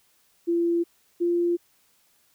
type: tone pair in turn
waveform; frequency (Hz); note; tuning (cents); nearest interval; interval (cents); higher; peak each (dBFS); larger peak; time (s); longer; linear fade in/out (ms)
sine; 340.8 / 346; F4 / F4; -42 / -16; unison; 26; second; -20; neither; 0.47-0.84 / 1.2-1.57; neither; 20
effects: white hiss -64 dBFS RMS until 2.34 s